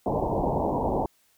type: low-pass noise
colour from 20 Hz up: white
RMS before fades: -26 dBFS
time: 0.06-1.06 s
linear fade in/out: 2 ms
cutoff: 960 Hz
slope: 96 dB/octave
effects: white hiss -65 dBFS RMS until 1.37 s